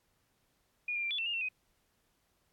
sine tone with pitch steps, 2442 / 2394 / 2366 / 3441 / 2686 / 2831 / 2705 / 2509 Hz, D#7 / D7 / D7 / A7 / E7 / F7 / E7 / D#7, -33 / +33 / +12 / -39 / +32 / +23 / +44 / +14 cents, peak -32 dBFS, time 0.88-1.488 s, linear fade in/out 5 ms, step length 76 ms, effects pink hiss -75 dBFS RMS until 2.52 s + AAC 64 kbps

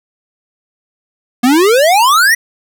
square exponential sweep, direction up, 235.5 to 1975.5 Hz, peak -7 dBFS, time 1.43-2.35 s, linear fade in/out 10 ms, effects none

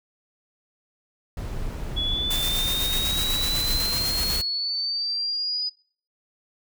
brown noise, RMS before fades -30 dBFS, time 1.37-4.41 s, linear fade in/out 2 ms
sine exponential sweep, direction up, 3381 to 4978 Hz, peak -24 dBFS, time 1.96-5.7 s, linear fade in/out 20 ms
white noise with tremolo, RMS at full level -29 dBFS, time 2.3-4.42 s, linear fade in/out 10 ms, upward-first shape square, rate 8 Hz, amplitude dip 30%
effects noise-tail reverb RT60 0.5 s tail -26 dB re dry

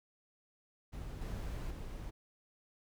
brown noise with level steps, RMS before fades -44 / -40 / -44 dBFS, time 0.92-2.11 s, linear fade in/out 20 ms, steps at 1.21 / 1.7 s, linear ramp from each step 10 ms, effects none

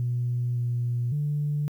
sine tone with pitch steps, 121.8 / 120.6 / 147.2 Hz, B2 / B2 / D3, -24 / -41 / +4 cents, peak -23 dBFS, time 0-1.68 s, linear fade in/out 0 ms, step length 560 ms, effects tanh soft clip ceiling -19 dBFS + 10-bit

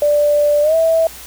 sine tone with pitch glide, 588 to 652.4 Hz, D5 to E5, +2 to -18 cents, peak -10 dBFS, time 0.02-1.07 s, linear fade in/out 2 ms, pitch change +180 cents, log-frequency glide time 0.62-0.75 s, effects added 60 Hz sine -43 dBFS peak until 1.26 s + white hiss -35 dBFS RMS until 1.26 s

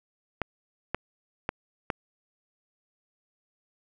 clicks, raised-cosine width 0.5 ms, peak -12 dBFS, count 4, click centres 0.417 / 0.946 / 1.491 / 1.902 s, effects none

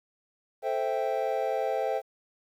triangle chord, A minor seventh, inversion none, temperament equal, 440 / 523.3 / 659.3 / 784 Hz, A4 / C5 / E5 / G5, 0 / 0 / 0 / 0 cents, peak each -31 / -29 / -30 / -30 dBFS, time 0.62-2.02 s, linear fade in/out 50 ms, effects 10-bit

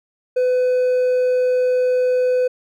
triangle tone with hard clipping, 503 Hz, B4, 32 cents sharp, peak -15 dBFS, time 0.36-2.48 s, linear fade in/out 10 ms, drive 5 dB, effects none

